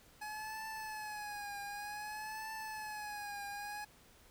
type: tone with vibrato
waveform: 25% pulse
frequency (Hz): 844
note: G#5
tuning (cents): +28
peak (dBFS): -38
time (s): 0.21-3.85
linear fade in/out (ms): 10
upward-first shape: triangle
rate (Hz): 0.54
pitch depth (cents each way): 78
effects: pink hiss -63 dBFS RMS until 4.3 s